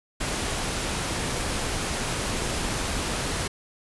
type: noise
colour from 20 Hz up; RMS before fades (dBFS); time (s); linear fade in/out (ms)
pink; -28; 0.2-3.48; 10
effects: resampled to 24000 Hz